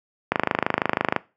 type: click train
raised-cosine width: 0.5 ms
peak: -3 dBFS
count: 23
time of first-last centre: 0.32-1.163 s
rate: 26.1 Hz
effects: noise-tail reverb RT60 0.3 s tail -20 dB re dry + high-pass 150 Hz 12 dB/octave